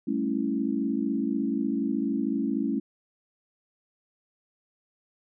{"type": "chord", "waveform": "sine", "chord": "A dominant seventh", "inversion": "third", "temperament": "equal with one note detuned", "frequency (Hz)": [196, 220, 276.4, 329.6], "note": ["G3", "A3", "C#4", "E4"], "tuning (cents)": [0, 0, -5, 0], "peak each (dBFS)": [-34, -29, -28, -32], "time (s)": [0.07, 2.8], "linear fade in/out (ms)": 10, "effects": []}